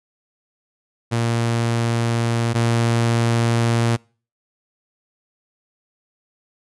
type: tone pair in turn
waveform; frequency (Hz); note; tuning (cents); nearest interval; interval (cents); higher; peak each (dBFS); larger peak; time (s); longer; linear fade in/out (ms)
sawtooth; 116.54 / 116.54; A#2 / A#2; 0 / 0; unison; 0; neither; -14 / -12; second; 1.11-2.54 / 2.54-3.97; neither; 20
effects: noise-tail reverb RT60 0.4 s tail -26 dB re dry + resampled to 24000 Hz